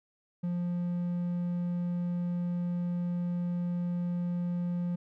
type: tone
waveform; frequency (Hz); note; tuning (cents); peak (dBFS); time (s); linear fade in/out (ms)
triangle; 175.4; F3; +8; -27; 0.43-4.96; 10
effects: none